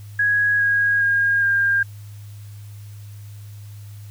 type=tone with pitch steps; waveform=sine; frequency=1661.2 / 1642.1 / 1623.3 / 1604.6 Hz; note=G#6 / G#6 / G#6 / G6; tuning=0 / -20 / -40 / +40 cents; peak=-15 dBFS; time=0.19-1.83 s; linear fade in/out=5 ms; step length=410 ms; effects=added 103 Hz sine -35 dBFS peak until 4.1 s + white hiss -52 dBFS RMS until 4.1 s